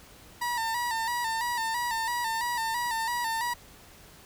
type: tone with vibrato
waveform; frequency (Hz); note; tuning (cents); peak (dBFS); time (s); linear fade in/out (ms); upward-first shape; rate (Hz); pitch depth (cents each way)
30% pulse; 932.3; A#5; 0; -25; 0.41-3.54; 10; square; 3; 60
effects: pink hiss -52 dBFS RMS until 4.25 s